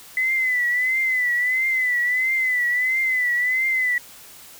sine tone with vibrato, 2012 Hz, B6, 32 cents sharp, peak -18 dBFS, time 0.17-3.98 s, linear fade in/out 2 ms, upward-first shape triangle, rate 1.5 Hz, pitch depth 81 cents each way, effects white hiss -44 dBFS RMS until 4.59 s

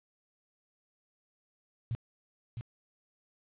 sine tone with echo, 115.7 Hz, A#2, 13 cents flat, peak -30 dBFS, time 1.91-1.95 s, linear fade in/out 0 ms, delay 660 ms, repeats 1, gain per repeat -6 dB, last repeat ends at 2.61 s, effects resampled to 8000 Hz + 10-bit

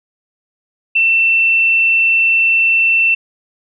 sine tone, 2685 Hz, E7, 31 cents sharp, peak -9 dBFS, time 0.95-3.15 s, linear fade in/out 10 ms, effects none

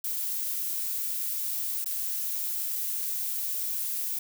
violet noise with dropouts, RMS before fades -31 dBFS, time 0.04-4.19 s, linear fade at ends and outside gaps 5 ms, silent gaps 1.844-1.858 s, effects none

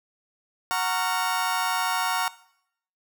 35% pulse chord, Gb major seventh, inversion none, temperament just, 740 / 925 / 1110 / 1387.5 Hz, Gb5 / Bb5 / Db6 / F6, 0 / -14 / +2 / -12 cents, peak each -28 dBFS, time 0.71-2.28 s, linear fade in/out 0 ms, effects noise-tail reverb RT60 0.7 s tail -19 dB re dry

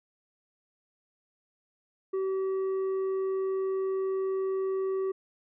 sine tone with tanh clipping, 382.7 Hz, G4, 42 cents flat, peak -28 dBFS, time 2.13-5.12 s, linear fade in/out 10 ms, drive 5 dB, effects none

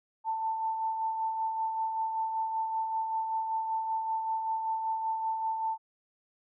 sine tone with tremolo, 889 Hz, A5, 18 cents sharp, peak -27 dBFS, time 0.24-5.78 s, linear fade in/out 50 ms, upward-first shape sine, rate 5.2 Hz, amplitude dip 40%, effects none

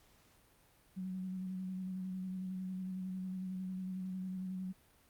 sine tone with vibrato, 186.2 Hz, F#3, 11 cents sharp, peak -38 dBFS, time 0.96-4.73 s, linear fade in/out 20 ms, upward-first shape square, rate 11 Hz, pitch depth 19 cents each way, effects pink hiss -67 dBFS RMS until 5.09 s + Opus 48 kbps

